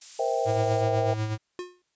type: noise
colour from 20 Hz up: violet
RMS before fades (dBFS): -35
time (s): 0.01-0.82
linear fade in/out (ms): 10
type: chord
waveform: sine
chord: C dominant seventh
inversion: third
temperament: just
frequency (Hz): 470.9 / 523.3 / 654.1 / 784.9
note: Bb4 / C5 / E5 / G5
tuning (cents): +18 / 0 / -14 / +2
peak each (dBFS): -29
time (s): 0.19-1.14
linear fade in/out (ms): 5
type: tone with tremolo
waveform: square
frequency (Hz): 108.4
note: A2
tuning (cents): -25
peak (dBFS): -25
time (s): 0.45-1.38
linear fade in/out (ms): 50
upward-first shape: sine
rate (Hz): 8.1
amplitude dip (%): 50
type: tone with exponential decay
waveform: square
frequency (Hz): 358.8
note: F4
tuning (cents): +47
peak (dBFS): -30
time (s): 1.59-1.82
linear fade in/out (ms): 1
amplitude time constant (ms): 49
effects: white hiss -75 dBFS RMS until 1.95 s + resampled to 16000 Hz